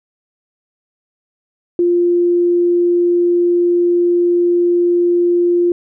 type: tone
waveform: sine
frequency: 349.2 Hz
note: F4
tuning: in tune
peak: -10 dBFS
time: 1.79-5.72 s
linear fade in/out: 2 ms
effects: none